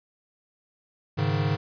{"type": "chord", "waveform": "square", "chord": "Ab suspended fourth", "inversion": "none", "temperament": "equal", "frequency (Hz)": [103.83, 138.59, 155.56], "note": ["Ab2", "Db3", "Eb3"], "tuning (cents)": [0, 0, 0], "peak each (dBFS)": -28, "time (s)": [1.17, 1.57], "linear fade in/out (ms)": 20, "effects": ["resampled to 11025 Hz"]}